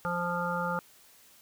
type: harmonic tone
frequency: 174.61 Hz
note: F3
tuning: in tune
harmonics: 1 / 3 / 5 / 7 / 8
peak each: -35 / -35 / -35 / -35 / -35 dBFS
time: 0.05-0.79 s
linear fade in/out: 0 ms
effects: white hiss -58 dBFS RMS until 1.41 s